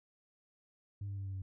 sine tone with pitch steps, 100.5 / 99.17 / 97.86 / 96.57 / 95.3 Hz, G2 / G2 / G2 / G2 / G2, +44 / +21 / -2 / -25 / -48 cents, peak -36 dBFS, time 1.01-1.42 s, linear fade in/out 5 ms, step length 82 ms, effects tanh soft clip ceiling -36 dBFS

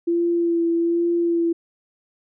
sine tone with vibrato, 339.2 Hz, E4, 50 cents sharp, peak -17 dBFS, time 0.07-1.53 s, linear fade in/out 10 ms, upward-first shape sine, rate 1.2 Hz, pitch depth 19 cents each way, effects none

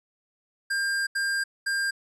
square tone bursts at uneven times, 1600 Hz, G6, 35 cents sharp, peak -25 dBFS, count 3, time 0.7-1.07 / 1.15-1.44 / 1.66-1.91 s, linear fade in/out 10 ms, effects resampled to 24000 Hz

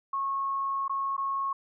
sine tone with dropouts, 1094 Hz, C#6, 23 cents flat, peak -27 dBFS, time 0.13-1.53 s, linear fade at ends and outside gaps 5 ms, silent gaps 0.881-0.895 / 1.167-1.178 s, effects none

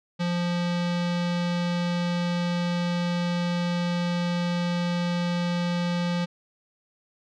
square tone with low-pass filter, 174.61 Hz, F3, in tune, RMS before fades -26 dBFS, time 0.19-6.26 s, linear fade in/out 20 ms, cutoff 4300 Hz, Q 1.6, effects none

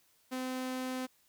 sawtooth tone, 256.9 Hz, C4, 32 cents flat, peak -31 dBFS, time 0.31-1.07 s, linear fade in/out 20 ms, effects white hiss -69 dBFS RMS until 1.28 s

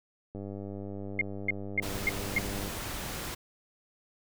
click train, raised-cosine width 2 ms, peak -27 dBFS, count 233, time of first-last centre 0.35-2.679 s, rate 99.6 Hz
sine tone bursts, 2127 Hz, C7, 28 cents sharp, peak -23 dBFS, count 5, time 1.19-2.385 s, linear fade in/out 2 ms, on 23 ms, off 270 ms
pink noise, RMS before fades -37 dBFS, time 1.82-3.35 s, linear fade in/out 10 ms
effects none

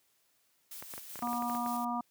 blue noise with tremolo, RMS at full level -45 dBFS, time 0.71-1.85 s, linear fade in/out 5 ms, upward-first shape square, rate 5.2 Hz, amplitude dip 35%
clicks, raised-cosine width 0.5 ms, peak -29 dBFS, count 12, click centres 0.825 / 0.938 / 0.979 / 1.157 / 1.191 / 1.226 / 1.273 / 1.331 / 1.423 / 1.498 / 1.55 / 1.662 s
harmonic tone, 240 Hz, B3, 49 cents flat, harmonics 1 / 3 / 4 / 5, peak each -36 / -37 / -37 / -38 dBFS, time 1.22-2.01 s, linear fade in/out 5 ms
effects white hiss -72 dBFS RMS until 2.1 s + high-pass 80 Hz 12 dB/octave

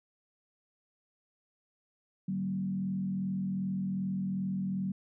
sine tone with frequency modulation, 190 Hz, F#3, 46 cents sharp, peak -30 dBFS, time 2.28-4.92 s, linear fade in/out 5 ms, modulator 42.6 Hz, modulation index 0.63, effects none

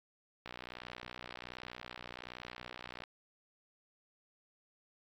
click train, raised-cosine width 0.3 ms, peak -28 dBFS, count 159, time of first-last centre 0.46-3.037 s, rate 61.3 Hz, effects AAC 64 kbps

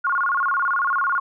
sine tone with vibrato, 1249 Hz, D#6, 6 cents sharp, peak -18 dBFS, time 0.04-1.2 s, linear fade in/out 10 ms, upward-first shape square, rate 18 Hz, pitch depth 230 cents each way, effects none

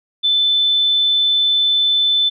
sine tone, 3520 Hz, A7, in tune, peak -12 dBFS, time 0.23-2.3 s, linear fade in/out 20 ms, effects none

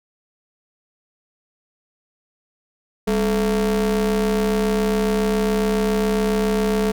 square ring-modulated tone, 116.54 Hz, A#2, in tune, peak -15 dBFS, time 3.07-6.92 s, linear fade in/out 10 ms, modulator 316 Hz, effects none

